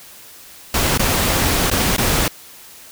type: noise with dropouts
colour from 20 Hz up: pink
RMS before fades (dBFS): -17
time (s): 0.74-2.28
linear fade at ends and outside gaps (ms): 2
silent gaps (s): 0.976-0.994 / 1.701-1.713 / 1.965-1.981
effects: white hiss -41 dBFS RMS until 2.91 s